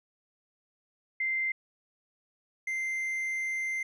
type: tone pair in turn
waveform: sine / triangle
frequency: 2085 / 2085 Hz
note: C7 / C7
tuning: -7 / -7 cents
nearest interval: unison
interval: 0 cents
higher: neither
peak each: -27 / -28 dBFS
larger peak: first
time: 1.2-1.52 / 2.67-3.83 s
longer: second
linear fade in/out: 5 ms
effects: resampled to 32000 Hz